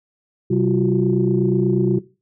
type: tone cluster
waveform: sine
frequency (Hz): 129.4 / 191.1 / 344.8 / 373.1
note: C3 / G3 / F4 / F#4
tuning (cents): -19 / -44 / -22 / +14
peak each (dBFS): -20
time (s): 0.5-1.99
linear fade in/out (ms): 10
effects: noise-tail reverb RT60 0.3 s tail -18 dB re dry + tanh soft clip ceiling -5 dBFS